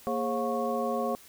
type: tone cluster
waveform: sine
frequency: 233.1 / 416.6 / 537 / 713 / 1103 Hz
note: A#3 / G#4 / C5 / F5 / C#6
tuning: 0 / +5 / +45 / +36 / -9 cents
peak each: -33 / -34 / -32 / -33 / -35 dBFS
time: 0.07-1.15 s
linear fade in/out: 0 ms
effects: white hiss -53 dBFS RMS until 1.28 s